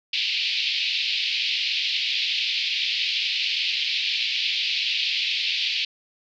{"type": "band-pass noise", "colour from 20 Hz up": "pink", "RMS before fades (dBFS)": -25, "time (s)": [0.13, 5.85], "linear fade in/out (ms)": 5, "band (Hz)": [2400, 4600], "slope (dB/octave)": 48, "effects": []}